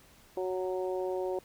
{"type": "harmonic tone", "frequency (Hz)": 185, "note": "F#3", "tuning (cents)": 0, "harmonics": [2, 3, 4, 5], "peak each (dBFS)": [-32, -36, -41, -44], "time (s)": [0.37, 1.39], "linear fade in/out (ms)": 2, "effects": ["pink hiss -59 dBFS RMS until 1.44 s"]}